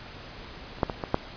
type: clicks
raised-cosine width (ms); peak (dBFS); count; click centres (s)
1; -28 / -7 / -15 / -15 / -7; 5; 0.786 / 0.832 / 0.898 / 1.038 / 1.144
effects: pink hiss -43 dBFS RMS until 1.36 s + resampled to 11025 Hz